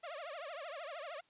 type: tone with vibrato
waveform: sawtooth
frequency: 622.3 Hz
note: D#5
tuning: in tune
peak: -39 dBFS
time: 0.03-1.21 s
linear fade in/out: 10 ms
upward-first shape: triangle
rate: 13 Hz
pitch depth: 260 cents each way
effects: white hiss -71 dBFS RMS until 1.29 s + resampled to 8000 Hz